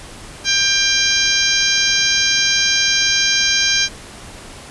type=harmonic tone with a mistuned harmonic; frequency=794 Hz; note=G5; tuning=22 cents sharp; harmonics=2 / 3 / 4 / 5 / 6 / 7 / 8; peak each=-21 / -21 / -21 / -21 / -21 / -21 / -21 dBFS; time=0.44-3.89 s; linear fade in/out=50 ms; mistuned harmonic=6; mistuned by=+26 cents; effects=pink hiss -36 dBFS RMS until 4.7 s + resampled to 24000 Hz